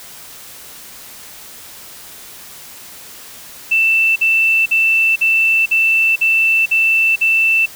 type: tone bursts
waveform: sine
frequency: 2664 Hz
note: E7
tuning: 18 cents sharp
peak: -10 dBFS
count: 8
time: 3.71-7.66 s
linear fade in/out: 10 ms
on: 450 ms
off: 50 ms
effects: white hiss -36 dBFS RMS until 7.75 s